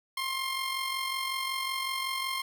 15% pulse tone with amplitude modulation, 1061 Hz, C6, 24 cents sharp, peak -22 dBFS, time 0.17-2.42 s, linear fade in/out 5 ms, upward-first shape sine, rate 45.4 Hz, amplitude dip 45%, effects none

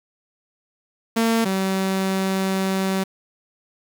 sawtooth tone pair in turn, 227.4 / 191.22 Hz, A#3 / G3, -43 / -43 cents, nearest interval minor third, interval 300 cents, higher first, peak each -13 / -16 dBFS, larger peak first, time 1.16-1.45 / 1.45-3.04 s, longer second, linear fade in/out 10 ms, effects 7-bit

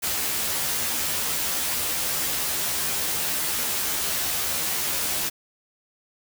white noise with comb filter, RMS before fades -26 dBFS, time 0.02-5.3 s, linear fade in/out 20 ms, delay 13 ms, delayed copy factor +0.8, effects none

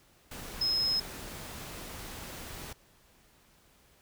sine tone in noise, 5140 Hz, E8, 45 cents flat, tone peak -26 dBFS, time 0.61-1 s, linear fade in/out 5 ms, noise pink, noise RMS -43 dBFS, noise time 0.31-2.73 s, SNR +14 dB, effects pink hiss -63 dBFS RMS until 4.01 s

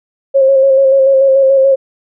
sine tone with vibrato, 539 Hz, C#5, 49 cents flat, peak -5 dBFS, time 0.34-1.76 s, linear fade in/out 20 ms, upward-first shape square, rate 6.9 Hz, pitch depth 24 cents each way, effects none

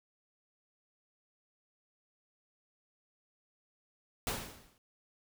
pink noise with exponential decay, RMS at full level -32 dBFS, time 4.27-4.78 s, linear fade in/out 1 ms, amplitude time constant 110 ms, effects none

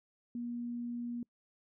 sine tone, 239.1 Hz, A#3, 44 cents sharp, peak -36 dBFS, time 0.35-1.23 s, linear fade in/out 2 ms, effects noise-tail reverb RT60 0.1 s tail -26 dB re dry

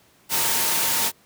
sine tone in noise, 914 Hz, A#5, 34 cents flat, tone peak -33 dBFS, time 0.29-1.12 s, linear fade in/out 50 ms, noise white, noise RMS -22 dBFS, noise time 0.29-1.12 s, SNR -14 dB, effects pink hiss -57 dBFS RMS until 1.25 s + high-pass 100 Hz 12 dB/octave

